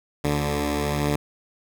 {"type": "tone pair together", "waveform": "10% pulse", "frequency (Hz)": [73.42, 145.62], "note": ["D2", "D3"], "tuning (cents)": [0, -14], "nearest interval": "octave", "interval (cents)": 1186, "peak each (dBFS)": -17, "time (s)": [0.24, 1.16], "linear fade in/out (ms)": 5, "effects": []}